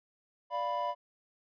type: chord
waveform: triangle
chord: B diminished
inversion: first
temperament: equal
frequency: 587.3 / 698.5 / 987.8 Hz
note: D5 / F5 / B5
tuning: 0 / 0 / 0 cents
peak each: -35 / -35 / -31 dBFS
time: 0.5-0.95 s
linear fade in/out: 50 ms
effects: resampled to 11025 Hz